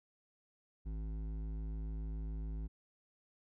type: tone with hard clipping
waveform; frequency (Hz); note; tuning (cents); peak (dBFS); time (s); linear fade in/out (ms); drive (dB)
sine; 53.5; A1; -48; -40; 0.85-2.68; 20; 11
effects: none